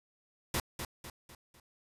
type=noise with echo; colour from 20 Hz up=pink; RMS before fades=-32 dBFS; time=0.54-0.6 s; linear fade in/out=2 ms; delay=250 ms; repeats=4; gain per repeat=-7 dB; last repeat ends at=1.6 s; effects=resampled to 32000 Hz